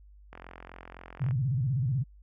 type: click train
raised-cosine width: 0.5 ms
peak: -29 dBFS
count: 44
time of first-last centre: 0.33-1.309 s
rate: 43.9 Hz
type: tone with vibrato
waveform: sine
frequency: 128.9 Hz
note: C3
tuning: 26 cents flat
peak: -25 dBFS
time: 1.2-2.04 s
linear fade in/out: 20 ms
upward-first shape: square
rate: 16 Hz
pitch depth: 170 cents each way
effects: added 50 Hz sine -51 dBFS peak until 2.22 s